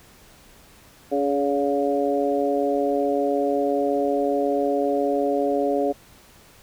harmonic tone with a mistuned harmonic, 141.7 Hz, C#3, 38 cents sharp, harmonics 2 / 3 / 4 / 5, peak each -25 / -24 / -24 / -27 dBFS, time 1.11-5.93 s, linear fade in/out 20 ms, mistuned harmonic 3, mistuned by -22 cents, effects pink hiss -51 dBFS RMS until 6.62 s

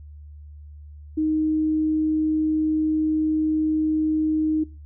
sine tone, 311.1 Hz, D#4, in tune, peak -19 dBFS, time 1.17-4.64 s, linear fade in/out 10 ms, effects noise-tail reverb RT60 0.3 s tail -20 dB re dry + added 74 Hz sine -39 dBFS peak until 4.85 s

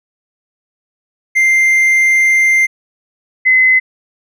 triangle / sine tone pair in turn, 2093 / 2040 Hz, C7 / C7, 0 / -44 cents, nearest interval unison, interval 44 cents, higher first, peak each -6 dBFS, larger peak neither, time 1.35-2.67 / 3.45-3.8 s, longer first, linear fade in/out 20 ms, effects none

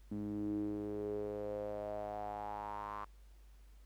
sawtooth tone with band-pass filter sweep, 103.83 Hz, G#2, in tune, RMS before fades -41 dBFS, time 0.11-3.05 s, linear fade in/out 10 ms, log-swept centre 250 to 1100 Hz, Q 6.2, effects added 50 Hz sine -56 dBFS peak until 3.85 s + pink hiss -72 dBFS RMS until 3.85 s

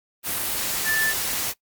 sine tone in noise, 1760 Hz, A6, in tune, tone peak -21 dBFS, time 0.84-1.14 s, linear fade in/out 50 ms, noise white, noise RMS -26 dBFS, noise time 0.23-1.54 s, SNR +2 dB, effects noise-tail reverb RT60 0.1 s tail -19 dB re dry + Opus 32 kbps

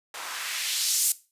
blue noise with band-pass filter sweep, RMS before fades -28 dBFS, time 0.14-1.12 s, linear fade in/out 2 ms, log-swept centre 780 to 8800 Hz, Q 1.2, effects noise-tail reverb RT60 0.3 s tail -17 dB re dry + resampled to 32000 Hz

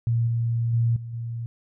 sine tone with level steps, 116.54 Hz, A#2, in tune, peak -19 / -21 / -18 / -32 / -28 dBFS, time 0.07-1.46 s, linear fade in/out 0 ms, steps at 0.27 / 0.73 / 0.96 / 1.13 s, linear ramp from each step 5 ms, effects none

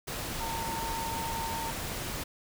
sine tone in noise, 910 Hz, A#5, 42 cents flat, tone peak -34 dBFS, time 0.4-1.71 s, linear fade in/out 10 ms, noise pink, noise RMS -36 dBFS, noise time 0.07-2.24 s, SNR -1 dB, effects none

